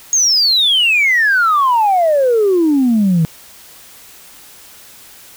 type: exponential sweep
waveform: sine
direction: down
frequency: 6645 to 156.1 Hz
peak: -8 dBFS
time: 0.13-3.25 s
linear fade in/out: 0 ms
effects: tanh soft clip ceiling -6 dBFS + white hiss -40 dBFS RMS until 5.36 s